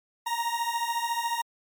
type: beating tone pair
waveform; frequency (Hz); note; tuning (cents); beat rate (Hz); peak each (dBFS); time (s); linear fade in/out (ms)
40% pulse; 928 / 942; A#5 / A#5; -8 / +18; 14; -29; 0.26-1.42; 10
effects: MP3 96 kbps